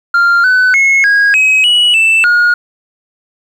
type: tone with pitch steps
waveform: sine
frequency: 1393 / 1504 / 2176 / 1642 / 2545 / 2928 / 2652 / 1436 Hz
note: F6 / F#6 / C#7 / G#6 / D#7 / F#7 / E7 / F6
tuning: -5 / +28 / -33 / -20 / +39 / -19 / +10 / +48 cents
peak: -3 dBFS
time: 0.14-2.54 s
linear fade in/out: 5 ms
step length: 300 ms
effects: tanh soft clip ceiling -5 dBFS + 7-bit